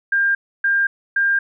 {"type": "tone bursts", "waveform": "sine", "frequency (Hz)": 1600, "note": "G6", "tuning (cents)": 35, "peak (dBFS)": -14, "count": 3, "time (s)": [0.12, 1.39], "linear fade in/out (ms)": 5, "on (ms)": 230, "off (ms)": 290, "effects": []}